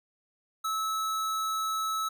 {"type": "tone", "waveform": "square", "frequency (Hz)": 1300, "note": "E6", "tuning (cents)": -24, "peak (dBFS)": -29, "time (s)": [0.64, 2.09], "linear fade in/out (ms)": 10, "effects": []}